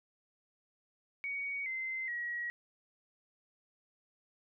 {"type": "tone with pitch steps", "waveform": "sine", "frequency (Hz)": [2244, 2070, 1908.9], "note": ["C#7", "C7", "A#6"], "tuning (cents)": [21, -19, 41], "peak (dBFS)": -35, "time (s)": [1.24, 2.5], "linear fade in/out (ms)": 0, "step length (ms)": 420, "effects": []}